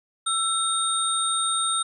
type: tone cluster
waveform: sine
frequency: 1333 / 3704 / 8720 Hz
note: E6 / A#7 / C#9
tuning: +19 / -12 / -29 cents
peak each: -26 dBFS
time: 0.26-1.83 s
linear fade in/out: 10 ms
effects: none